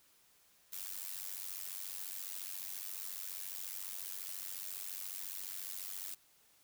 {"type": "noise with amplitude modulation", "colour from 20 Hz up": "blue", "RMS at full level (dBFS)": -40, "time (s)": [0.72, 6.15], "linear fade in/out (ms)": 10, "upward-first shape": "sine", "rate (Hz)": 94.4, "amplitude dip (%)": 90, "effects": ["white hiss -68 dBFS RMS until 6.63 s"]}